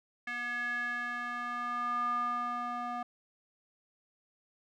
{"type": "tone with band-pass filter sweep", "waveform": "square", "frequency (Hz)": 242, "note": "B3", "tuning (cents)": -35, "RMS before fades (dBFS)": -35, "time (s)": [0.27, 3.03], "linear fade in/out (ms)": 5, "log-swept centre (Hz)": [1900, 960], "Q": 6.7, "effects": []}